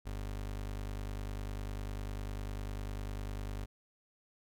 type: tone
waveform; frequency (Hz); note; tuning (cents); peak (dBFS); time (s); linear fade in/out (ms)
30% pulse; 50; G1; +35; -35; 0.05-3.66; 20
effects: none